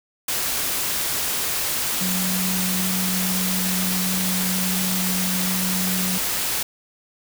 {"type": "tone in noise", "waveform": "sine", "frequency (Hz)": 185, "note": "F#3", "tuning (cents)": 0, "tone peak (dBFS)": -24, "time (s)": [2.01, 6.18], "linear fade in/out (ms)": 5, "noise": "white", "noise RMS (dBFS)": -24, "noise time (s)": [0.28, 6.63], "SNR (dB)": -3, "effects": []}